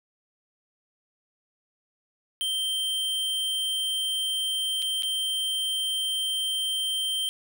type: tone with dropouts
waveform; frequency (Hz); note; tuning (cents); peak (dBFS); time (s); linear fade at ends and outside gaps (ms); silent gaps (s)
square; 3136; G7; 0; -26; 2.41-7.29; 0; 4.82-4.824 / 5.023-5.032
effects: none